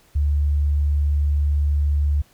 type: tone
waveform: sine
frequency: 72.8 Hz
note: D2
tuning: 15 cents flat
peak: -16 dBFS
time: 0.15-2.22 s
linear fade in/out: 10 ms
effects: pink hiss -56 dBFS RMS until 2.33 s